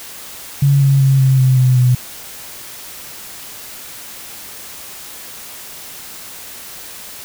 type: tone with pitch steps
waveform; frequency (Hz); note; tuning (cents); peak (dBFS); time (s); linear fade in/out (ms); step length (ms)
sine; 140 / 137.44 / 134.92 / 132.45 / 130.02 / 127.64 / 125.3; C#3 / C#3 / C#3 / C3 / C3 / C3 / B2; +18 / -14 / -46 / +22 / -11 / -43 / +25; -8; 0.62-1.95; 5; 190
effects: white hiss -33 dBFS RMS until 7.24 s